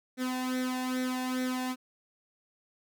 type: tone with flanger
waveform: sawtooth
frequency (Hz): 254.9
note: C4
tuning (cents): -45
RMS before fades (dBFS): -32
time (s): 0.17-1.76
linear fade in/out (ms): 50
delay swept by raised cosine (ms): 0.51 to 1.16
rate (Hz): 2.4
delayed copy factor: +0.75
effects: none